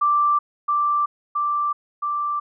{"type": "tone with echo", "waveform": "sine", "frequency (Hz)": 1174.7, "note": "D6", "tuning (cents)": 0, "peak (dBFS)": -15, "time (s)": [0.01, 0.39], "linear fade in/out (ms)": 10, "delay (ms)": 670, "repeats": 3, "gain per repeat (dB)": -2, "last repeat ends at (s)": 2.4, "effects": []}